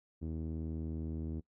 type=tone with low-pass filter; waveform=sawtooth; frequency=79.8 Hz; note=D#2; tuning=44 cents sharp; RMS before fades=-39 dBFS; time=0.21-1.41 s; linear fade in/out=20 ms; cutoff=300 Hz; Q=2.1; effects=noise-tail reverb RT60 0.1 s tail -21 dB re dry